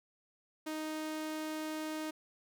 sawtooth tone, 311.1 Hz, D#4, in tune, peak -33 dBFS, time 0.66-2.11 s, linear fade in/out 10 ms, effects none

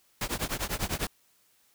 pink noise with tremolo, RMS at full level -28 dBFS, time 0.21-1.07 s, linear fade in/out 2 ms, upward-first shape triangle, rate 10 Hz, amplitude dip 100%, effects white hiss -66 dBFS RMS until 1.74 s

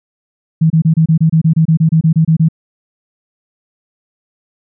sine tone bursts, 160.7 Hz, E3, 44 cents flat, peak -6 dBFS, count 16, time 0.61-2.487 s, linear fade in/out 10 ms, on 92 ms, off 27 ms, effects none

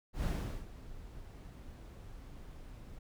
brown noise with ADSR envelope, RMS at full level -32 dBFS, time 0.13-2.99 s, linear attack 110 ms, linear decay 410 ms, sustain -17 dB, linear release 9 ms, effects none

